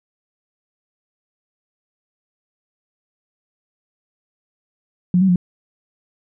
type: tone with pitch steps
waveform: sine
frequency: 179.5 / 191 / 178.2 Hz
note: F3 / G3 / F3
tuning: +48 / -45 / +35 cents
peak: -11 dBFS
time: 5.14-5.359 s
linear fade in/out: 2 ms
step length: 73 ms
effects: none